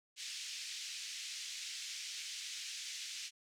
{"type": "band-pass noise", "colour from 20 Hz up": "white", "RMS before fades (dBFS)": -45, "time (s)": [0.16, 3.31], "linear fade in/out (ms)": 50, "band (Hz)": [2200, 6700], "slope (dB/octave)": 24, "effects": []}